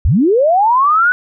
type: linear sweep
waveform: sine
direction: up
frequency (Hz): 49.68 to 1500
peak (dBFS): -8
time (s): 0.05-1.12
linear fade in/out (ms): 0
effects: none